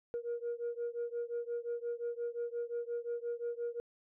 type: beating tone pair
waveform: sine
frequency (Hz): 471.6 / 477.3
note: A#4 / A#4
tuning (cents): +20 / +41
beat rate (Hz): 5.7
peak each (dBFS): -37 / -38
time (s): 0.14-3.8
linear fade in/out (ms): 0
effects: tanh soft clip ceiling -31 dBFS